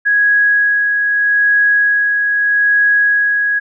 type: tone with tremolo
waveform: sine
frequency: 1661.2 Hz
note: G#6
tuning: in tune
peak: -8 dBFS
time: 0.05-3.6 s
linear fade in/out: 20 ms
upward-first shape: sine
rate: 0.8 Hz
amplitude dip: 35%
effects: none